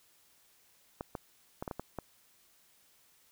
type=clicks; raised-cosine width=1 ms; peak=-23 dBFS; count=7; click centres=1.009 / 1.152 / 1.625 / 1.678 / 1.712 / 1.796 / 1.987 s; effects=white hiss -66 dBFS RMS until 3.31 s